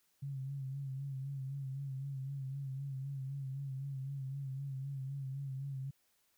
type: tone with vibrato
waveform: sine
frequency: 136.1 Hz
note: C#3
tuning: 31 cents flat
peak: -38 dBFS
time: 0.22-5.91 s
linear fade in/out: 10 ms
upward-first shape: sine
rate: 3.9 Hz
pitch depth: 54 cents each way
effects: white hiss -75 dBFS RMS until 6.37 s